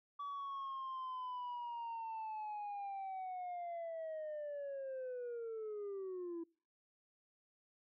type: linear sweep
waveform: sine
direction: down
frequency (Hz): 1147 to 329.6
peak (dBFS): -39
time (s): 0.19-6.44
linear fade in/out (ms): 10
effects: noise-tail reverb RT60 0.4 s tail -26 dB re dry + tanh soft clip ceiling -40 dBFS